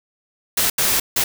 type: noise bursts at uneven times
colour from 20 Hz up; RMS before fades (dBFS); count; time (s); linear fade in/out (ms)
white; -18; 3; 0.57-0.7 / 0.78-1 / 1.16-1.24; 5
effects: none